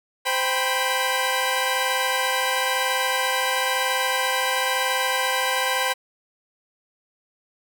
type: tone cluster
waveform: 15% pulse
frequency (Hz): 519 / 789 / 984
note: C5 / G5 / B5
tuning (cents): -14 / +11 / -7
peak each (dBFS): -19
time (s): 0.25-5.94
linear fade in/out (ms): 20
effects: none

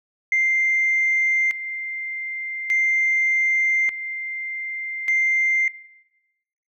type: tone with tremolo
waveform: sine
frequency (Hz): 2093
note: C7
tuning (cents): 0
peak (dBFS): -15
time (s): 0.32-5.68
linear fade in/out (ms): 2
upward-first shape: square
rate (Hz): 0.42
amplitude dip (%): 70
effects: noise-tail reverb RT60 1.0 s tail -20 dB re dry + tanh soft clip ceiling -12 dBFS

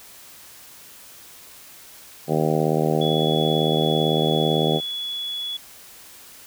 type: harmonic tone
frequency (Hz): 77.9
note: D#2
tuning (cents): +3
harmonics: 2 / 3 / 4 / 5 / 6 / 7 / 8 / 9 / 10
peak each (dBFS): -23 / -27 / -28 / -25 / -26 / -28 / -30 / -30 / -30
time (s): 2.27-4.81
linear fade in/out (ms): 50
type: tone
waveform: sine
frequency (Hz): 3392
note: G#7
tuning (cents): +36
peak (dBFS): -26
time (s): 3.01-5.57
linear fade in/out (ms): 5
effects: white hiss -45 dBFS RMS until 6.46 s

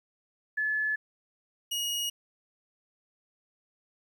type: tone pair in turn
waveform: sine / sawtooth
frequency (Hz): 1722 / 2884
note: A6 / F#7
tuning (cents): -38 / -45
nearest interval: major sixth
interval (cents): 893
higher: second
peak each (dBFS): -26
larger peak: neither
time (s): 0.57-0.96 / 1.71-2.1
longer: neither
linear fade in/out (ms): 10
effects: 11-bit

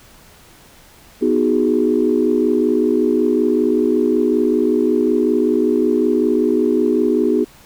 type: chord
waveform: sine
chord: G# minor seventh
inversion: first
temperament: equal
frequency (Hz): 246.9 / 311.1 / 370 / 415.3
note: B3 / D#4 / F#4 / G#4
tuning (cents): 0 / 0 / 0 / 0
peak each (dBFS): -18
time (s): 1.21-7.45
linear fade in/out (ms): 20
effects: tanh soft clip ceiling -3 dBFS + pink hiss -46 dBFS RMS until 7.65 s

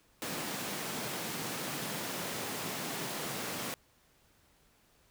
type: high-pass noise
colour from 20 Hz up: pink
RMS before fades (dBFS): -38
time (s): 0.22-3.74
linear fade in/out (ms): 0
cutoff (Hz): 140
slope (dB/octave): 24
effects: pink hiss -67 dBFS RMS until 5.1 s

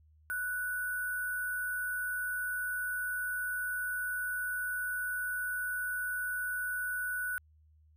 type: tone with sample-and-hold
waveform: sine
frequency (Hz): 1480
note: F#6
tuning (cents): 0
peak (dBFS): -32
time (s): 0.3-7.38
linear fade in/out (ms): 0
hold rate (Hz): 11025
effects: added 77 Hz sine -60 dBFS peak until 7.96 s

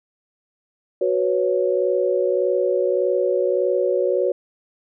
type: chord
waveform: sine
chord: F# suspended fourth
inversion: none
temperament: just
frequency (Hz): 370 / 493.3 / 555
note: F#4 / B4 / C#5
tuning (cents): 0 / -2 / +2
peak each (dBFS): -21 / -22 / -21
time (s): 1.01-4.32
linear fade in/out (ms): 5
effects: none

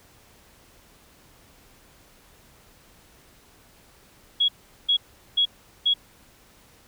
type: tone bursts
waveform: sine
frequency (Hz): 3330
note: G#7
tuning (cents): +4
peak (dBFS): -17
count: 4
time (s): 4.4-5.94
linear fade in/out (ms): 10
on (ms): 85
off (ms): 400
effects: pink hiss -55 dBFS RMS until 6.87 s

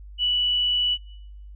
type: tone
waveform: sine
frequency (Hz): 2955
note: F#7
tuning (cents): -3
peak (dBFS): -19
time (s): 0.18-0.98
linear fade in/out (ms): 50
effects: noise-tail reverb RT60 0.8 s tail -24 dB re dry + added 50 Hz sine -39 dBFS peak until 1.55 s

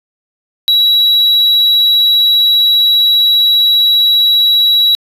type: tone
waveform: triangle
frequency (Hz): 3895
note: B7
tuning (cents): -25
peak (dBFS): -5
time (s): 0.68-4.95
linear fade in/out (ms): 0
effects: resampled to 32000 Hz

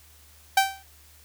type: tone with exponential decay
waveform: sawtooth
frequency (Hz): 777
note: G5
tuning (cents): -16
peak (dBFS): -10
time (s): 0.57-0.83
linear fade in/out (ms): 5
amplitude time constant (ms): 55
effects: added 75 Hz sine -55 dBFS peak until 1.24 s + white hiss -55 dBFS RMS until 1.24 s

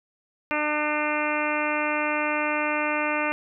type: harmonic tone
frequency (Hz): 300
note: D4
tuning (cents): +37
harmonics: 1 / 2 / 3 / 4 / 5 / 6 / 7 / 8 / 9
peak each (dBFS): -31 / -30 / -31 / -31 / -32 / -36 / -32 / -31 / -33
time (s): 0.51-3.32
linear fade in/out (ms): 0
effects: none

